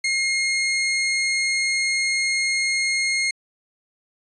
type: tone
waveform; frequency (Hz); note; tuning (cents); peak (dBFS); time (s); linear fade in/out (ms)
sawtooth; 2142; C7; +40; -16; 0.04-3.31; 5
effects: resampled to 22050 Hz